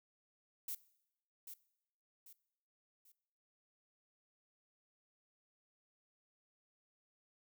violet noise with echo, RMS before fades -42 dBFS, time 0.68-0.75 s, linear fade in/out 5 ms, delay 790 ms, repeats 3, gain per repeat -8 dB, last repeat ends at 3.12 s, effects noise-tail reverb RT60 0.8 s tail -20 dB re dry

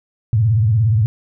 sine tone with vibrato, 110 Hz, A2, in tune, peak -11 dBFS, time 0.33-1.06 s, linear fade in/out 0 ms, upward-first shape sine, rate 17 Hz, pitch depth 170 cents each way, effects none

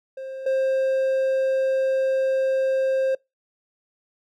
triangle tone pair in turn, 530 / 530 Hz, C5 / C5, +22 / +22 cents, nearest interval unison, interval 0 cents, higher neither, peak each -29 / -17 dBFS, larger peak second, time 0.17-0.46 / 0.46-3.15 s, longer second, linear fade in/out 5 ms, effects noise-tail reverb RT60 0.2 s tail -25 dB re dry

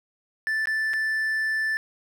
triangle tone with dropouts, 1760 Hz, A6, in tune, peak -21 dBFS, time 0.47-1.77 s, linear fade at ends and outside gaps 0 ms, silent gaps 0.656-0.672 / 0.934-0.938 s, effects none

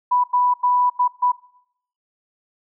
sine tone bursts at uneven times, 987.8 Hz, B5, in tune, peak -14 dBFS, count 5, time 0.11-0.24 / 0.33-0.54 / 0.63-0.9 / 0.99-1.08 / 1.22-1.32 s, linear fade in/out 10 ms, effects noise-tail reverb RT60 0.7 s tail -20 dB re dry

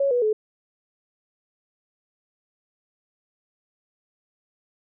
sine tone with pitch steps, 554.4 / 488.2 / 430 Hz, C#5 / B4 / A4, 0 / -20 / -40 cents, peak -18 dBFS, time 0-0.33 s, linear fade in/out 5 ms, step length 110 ms, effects none

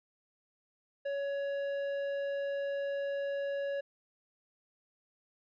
sine tone with tanh clipping, 560 Hz, C#5, 18 cents sharp, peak -34 dBFS, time 1.05-3.81 s, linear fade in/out 10 ms, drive 10 dB, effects none

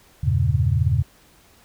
sine chord, E diminished seventh, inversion none, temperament equal, 82.41 / 98 / 116.54 / 138.59 Hz, E2 / G2 / Bb2 / Db3, 0 / 0 / 0 / 0 cents, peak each -22 dBFS, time 0.23-1.03 s, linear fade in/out 10 ms, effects pink hiss -54 dBFS RMS until 1.64 s

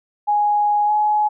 sine tone with pitch glide, 830.6 to 843.7 Hz, G#5 to G#5, 0 to +27 cents, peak -14 dBFS, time 0.27-1.29 s, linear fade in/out 20 ms, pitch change +27 cents, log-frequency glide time 0.86-0.91 s, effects none

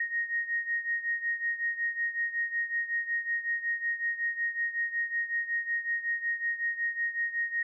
sine beating tone pair, 1866 / 1871.4 Hz, A#6 / A#6, +1 / +6 cents, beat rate 5.4 Hz, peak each -30 / -34 dBFS, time 0-7.63 s, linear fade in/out 5 ms, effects none

